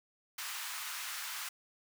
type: high-pass noise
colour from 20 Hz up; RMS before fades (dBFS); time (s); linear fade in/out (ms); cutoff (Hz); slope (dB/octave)
pink; -41; 0.38-1.49; 5; 1100; 24
effects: none